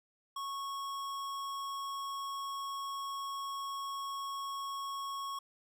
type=tone with hard clipping; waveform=sine; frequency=1102 Hz; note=C#6; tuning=11 cents flat; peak=-39 dBFS; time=0.36-5.39 s; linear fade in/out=5 ms; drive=17 dB; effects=none